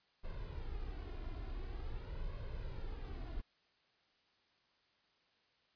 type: noise with flanger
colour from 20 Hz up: brown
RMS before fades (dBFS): -43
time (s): 0.23-3.42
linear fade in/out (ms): 20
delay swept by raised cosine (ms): 1.9 to 2.89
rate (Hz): 0.46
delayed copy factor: +0.6
effects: white hiss -74 dBFS RMS until 5.75 s + resampled to 11025 Hz